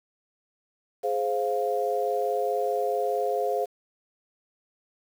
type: chord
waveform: sine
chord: F minor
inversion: first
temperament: just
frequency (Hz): 419.1 / 523.8 / 698.5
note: Ab4 / C5 / F5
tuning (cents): +16 / +2 / 0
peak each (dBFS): -28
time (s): 1.03-3.66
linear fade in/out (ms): 20
effects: 8-bit